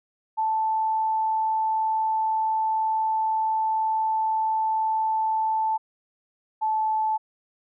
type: tone pair in turn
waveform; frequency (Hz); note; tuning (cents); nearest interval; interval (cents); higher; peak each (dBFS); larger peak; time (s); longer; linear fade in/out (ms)
sine; 879 / 871.4; A5 / A5; -2 / -17; unison; 15; first; -21; neither; 0.37-5.78 / 6.61-7.18; first; 20
effects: none